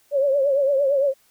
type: tone with vibrato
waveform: sine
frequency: 554.4 Hz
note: C#5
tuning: in tune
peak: -16 dBFS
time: 0.11-1.14 s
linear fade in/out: 50 ms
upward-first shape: triangle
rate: 8.8 Hz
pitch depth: 97 cents each way
effects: white hiss -60 dBFS RMS until 1.3 s